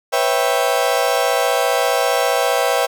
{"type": "chord", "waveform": "35% pulse", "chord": "C# half-diminished seventh", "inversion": "third", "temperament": "equal with one note detuned", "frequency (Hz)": [493.9, 548.9, 659.3, 784], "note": ["B4", "C#5", "E5", "G5"], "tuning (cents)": [0, -17, 0, 0], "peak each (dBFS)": -19, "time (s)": [0.12, 2.87], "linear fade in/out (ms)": 20, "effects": []}